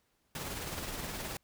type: noise with tremolo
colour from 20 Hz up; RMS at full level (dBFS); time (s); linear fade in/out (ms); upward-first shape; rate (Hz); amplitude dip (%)
pink; -38; 0.35-1.37; 2; triangle; 19; 40
effects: pink hiss -75 dBFS RMS until 1.43 s